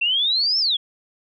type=exponential two-way sweep; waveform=sine; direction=up then down; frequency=2671 to 5450 to 3226 Hz; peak=-17 dBFS; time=0.01-0.77 s; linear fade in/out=10 ms; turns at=0.59 s; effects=none